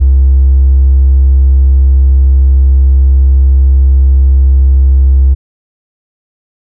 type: tone with hard clipping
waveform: sine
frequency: 66.8 Hz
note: C2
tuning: 36 cents sharp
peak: -3 dBFS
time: 0-5.35 s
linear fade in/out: 20 ms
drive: 1 dB
effects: none